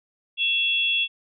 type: tone pair together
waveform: sine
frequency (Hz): 2700 / 3362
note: E7 / G#7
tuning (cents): +41 / +20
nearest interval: major third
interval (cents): 379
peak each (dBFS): -22 / -23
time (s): 0.37-1.08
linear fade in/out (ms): 50
effects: none